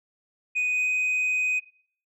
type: tone with pitch glide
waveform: sine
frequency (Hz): 2489 to 2503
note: D#7 to D#7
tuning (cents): 0 to +10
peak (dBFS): -20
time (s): 0.55-1.6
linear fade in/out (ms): 20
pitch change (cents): +10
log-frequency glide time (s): 0.67-0.88
effects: noise-tail reverb RT60 0.5 s tail -18 dB re dry + tanh soft clip ceiling -21 dBFS